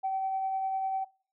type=tone with tremolo; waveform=sine; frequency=768 Hz; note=G5; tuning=36 cents flat; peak=-26 dBFS; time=0.03-1.05 s; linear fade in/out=20 ms; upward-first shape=sine; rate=10 Hz; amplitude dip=25%; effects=noise-tail reverb RT60 0.4 s tail -22 dB re dry + tanh soft clip ceiling -22 dBFS